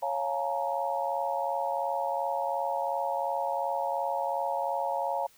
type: chord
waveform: sine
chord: Bb minor seventh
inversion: first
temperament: equal with one note detuned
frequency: 554.4 / 698.5 / 849.5 / 932.3 Hz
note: Db5 / F5 / Ab5 / Bb5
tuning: 0 / 0 / +39 / 0 cents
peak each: -33 dBFS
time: 0.02-5.27 s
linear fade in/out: 10 ms
effects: white hiss -60 dBFS RMS until 5.37 s